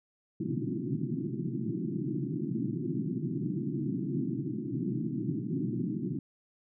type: band-pass noise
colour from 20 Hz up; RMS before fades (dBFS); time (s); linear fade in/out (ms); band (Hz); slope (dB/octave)
pink; -33; 0.4-6.19; 5; 120 to 360; 96
effects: none